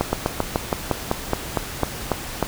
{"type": "slowing click train", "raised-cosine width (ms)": 1, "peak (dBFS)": -4, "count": 13, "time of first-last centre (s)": [0.01, 2.427], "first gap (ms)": 120, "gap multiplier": 1.09, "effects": ["pink hiss -32 dBFS RMS until 2.47 s"]}